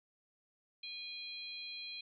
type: harmonic tone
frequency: 818 Hz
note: G#5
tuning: 26 cents flat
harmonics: 3 / 4 / 5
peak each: -48 / -50 / -45 dBFS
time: 0.83-2.01 s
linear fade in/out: 5 ms
effects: none